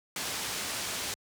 white low-pass noise, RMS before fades -35 dBFS, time 0.16-1.14 s, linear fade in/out 2 ms, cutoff 7700 Hz, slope 12 dB/octave, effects high-pass 60 Hz 12 dB/octave

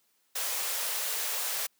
white high-pass noise, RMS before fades -32 dBFS, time 0.35-1.67 s, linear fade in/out 10 ms, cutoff 430 Hz, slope 48 dB/octave, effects white hiss -71 dBFS RMS until 1.79 s + high-pass 150 Hz 12 dB/octave

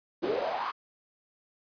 brown noise with high-pass filter sweep, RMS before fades -31 dBFS, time 0.22-0.72 s, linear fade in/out 20 ms, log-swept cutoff 340 to 1200 Hz, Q 6.2, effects resampled to 11025 Hz

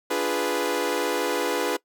sawtooth chord, D diminished seventh, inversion none, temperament equal, 293.7 / 349.2 / 415.3 / 493.9 Hz, D4 / F4 / Ab4 / Cb5, 0 / 0 / 0 / 0 cents, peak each -27 / -26 / -25 / -23 dBFS, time 0.1-1.77 s, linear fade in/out 10 ms, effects noise-tail reverb RT60 0.1 s tail -21 dB re dry

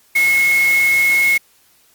sine tone in noise, 2173 Hz, C#7, 35 cents flat, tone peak -11 dBFS, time 0.15-1.38 s, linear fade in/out 10 ms, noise white, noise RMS -26 dBFS, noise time 0.15-1.38 s, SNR +12 dB, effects white hiss -54 dBFS RMS until 1.94 s + Opus 48 kbps

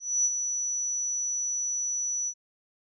sine tone with ADSR envelope, 5920 Hz, F#8, in tune, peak -20 dBFS, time 0-2.34 s, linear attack 250 ms, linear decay 41 ms, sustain -7 dB, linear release 64 ms, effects none

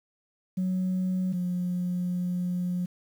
sine tone pair in turn, 185 / 178.9 Hz, F#3 / F3, 0 / +42 cents, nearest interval minor second, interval 58 cents, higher first, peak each -23 / -25 dBFS, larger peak first, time 0.57-1.33 / 1.33-2.86 s, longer second, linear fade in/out 10 ms, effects tanh soft clip ceiling -22 dBFS + 9-bit

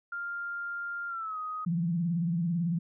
sine tone with pitch glide, 1398 to 1252.7 Hz, F6 to D#6, +1 to +11 cents, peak -33 dBFS, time 0.12-1.65 s, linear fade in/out 5 ms, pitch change -190 cents, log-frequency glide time 1.08-1.38 s
sine tone with vibrato, 170.1 Hz, F3, 45 cents flat, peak -26 dBFS, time 1.66-2.79 s, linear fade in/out 10 ms, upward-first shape sine, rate 18 Hz, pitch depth 97 cents each way
effects none

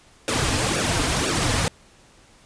pink noise with flanger, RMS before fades -22 dBFS, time 0.28-1.68 s, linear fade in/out 0 ms, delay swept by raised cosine 0.96 to 5.46 ms, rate 2 Hz, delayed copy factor -0.85, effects pink hiss -53 dBFS RMS until 2.45 s + resampled to 22050 Hz

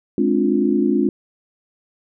sine chord, D half-diminished seventh, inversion second, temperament just, 211.4 / 264.3 / 293.7 / 352.4 Hz, Ab3 / C4 / D4 / F4, +31 / +18 / 0 / +16 cents, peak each -20 dBFS, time 0.18-1.09 s, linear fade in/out 2 ms, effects none

